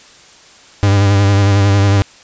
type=tone with vibrato; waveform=45% pulse; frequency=100 Hz; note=G2; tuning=35 cents sharp; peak=-8 dBFS; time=0.83-2.02 s; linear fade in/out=0 ms; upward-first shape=sine; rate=11 Hz; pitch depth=36 cents each way; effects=white hiss -42 dBFS RMS until 2.23 s + resampled to 16000 Hz